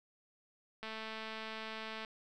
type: click train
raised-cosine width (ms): 0.3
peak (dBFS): -28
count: 269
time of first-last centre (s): 0.83-2.048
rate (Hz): 220
effects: none